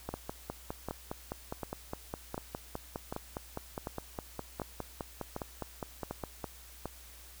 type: two click trains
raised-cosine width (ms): 1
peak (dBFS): -22 / -22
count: 32 / 10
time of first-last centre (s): 0.09-6.442 / 0.14-6.856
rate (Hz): 4.88 / 1.34
effects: added 60 Hz sine -54 dBFS peak until 7.4 s + white hiss -54 dBFS RMS until 7.4 s